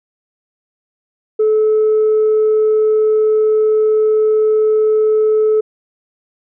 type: tone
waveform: sine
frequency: 432.2 Hz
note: A4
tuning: 31 cents flat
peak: -8 dBFS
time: 1.39-5.61 s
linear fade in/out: 10 ms
effects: tanh soft clip ceiling -7 dBFS